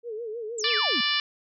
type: tone with vibrato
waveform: sine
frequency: 450.2 Hz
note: A4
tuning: 40 cents sharp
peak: -31 dBFS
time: 0.03-0.82 s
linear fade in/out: 50 ms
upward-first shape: sine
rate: 6.4 Hz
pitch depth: 110 cents each way
type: exponential sweep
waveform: sine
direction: down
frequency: 7902 to 202.4 Hz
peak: -30 dBFS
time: 0.58-1.01 s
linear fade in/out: 5 ms
type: harmonic tone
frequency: 587.3 Hz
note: D5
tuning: in tune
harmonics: 2 / 3 / 4 / 5 / 6 / 7 / 8 / 9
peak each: -33 / -30 / -31 / -28 / -30 / -32 / -33 / -33 dBFS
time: 0.64-1.2 s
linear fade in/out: 2 ms
effects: none

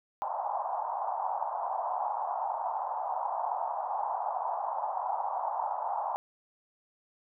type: band-pass noise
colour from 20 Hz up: white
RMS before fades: -33 dBFS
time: 0.22-6.16 s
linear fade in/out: 0 ms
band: 710 to 950 Hz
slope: 48 dB/octave
effects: none

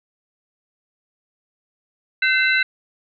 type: tone cluster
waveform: sine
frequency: 1533 / 2072 / 2664 / 3966 Hz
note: G6 / C7 / E7 / B7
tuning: -39 / -17 / +18 / +7 cents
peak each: -18 / -20 / -23 / -25 dBFS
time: 2.22-2.63 s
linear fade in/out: 5 ms
effects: none

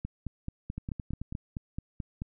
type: two click trains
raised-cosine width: 5 ms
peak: -23 / -22 dBFS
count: 6 / 11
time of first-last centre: 0.78-1.325 / 0.05-2.219 s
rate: 9.18 / 4.61 Hz
effects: none

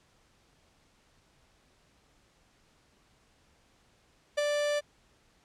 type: tone with ADSR envelope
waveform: 45% pulse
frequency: 587.3 Hz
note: D5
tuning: in tune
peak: -24 dBFS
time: 4.37-4.81 s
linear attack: 14 ms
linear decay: 17 ms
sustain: -3 dB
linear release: 28 ms
effects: pink hiss -66 dBFS RMS until 5.44 s + low-pass 8000 Hz 12 dB/octave

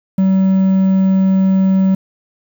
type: tone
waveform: triangle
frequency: 190.9 Hz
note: G3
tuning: 46 cents flat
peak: -7 dBFS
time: 0.18-1.95 s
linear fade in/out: 5 ms
effects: 7-bit

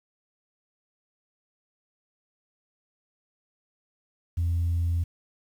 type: tone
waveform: sine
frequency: 85.1 Hz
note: F2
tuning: 44 cents flat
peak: -21 dBFS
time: 4.37-5.04 s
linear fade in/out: 10 ms
effects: tanh soft clip ceiling -20 dBFS + 9-bit

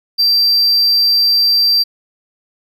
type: tone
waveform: triangle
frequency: 4700 Hz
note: D8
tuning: 1 cent sharp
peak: -8 dBFS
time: 0.18-1.84 s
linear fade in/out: 20 ms
effects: none

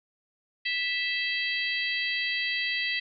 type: harmonic tone with a mistuned harmonic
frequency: 658 Hz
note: E5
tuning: 3 cents flat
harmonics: 3 / 4 / 5 / 6 / 7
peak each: -30 / -32 / -34 / -36 / -37 dBFS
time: 0.65-3 s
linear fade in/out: 10 ms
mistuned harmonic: 5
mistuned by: -40 cents
effects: none

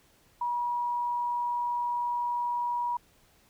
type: tone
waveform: sine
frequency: 963 Hz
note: B5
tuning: 44 cents flat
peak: -27 dBFS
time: 0.41-2.97 s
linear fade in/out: 5 ms
effects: pink hiss -63 dBFS RMS until 3.49 s

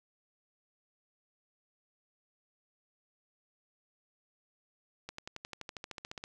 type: accelerating click train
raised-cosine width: 0.2 ms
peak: -24 dBFS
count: 16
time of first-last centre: 5.09-6.239 s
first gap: 94 ms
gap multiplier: 0.97
effects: none

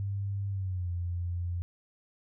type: tone with pitch glide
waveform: sine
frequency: 99.3 to 87.45 Hz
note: G2 to F2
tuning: +23 to +3 cents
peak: -30 dBFS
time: 0-1.62 s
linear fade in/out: 0 ms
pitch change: -220 cents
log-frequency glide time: 0.49-0.9 s
effects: none

